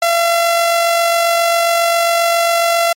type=tone with amplitude modulation; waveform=sawtooth; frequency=679 Hz; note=F5; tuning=49 cents flat; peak=-6 dBFS; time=0.02-2.93 s; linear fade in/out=5 ms; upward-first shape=sine; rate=47.4 Hz; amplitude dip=30%; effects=MP3 64 kbps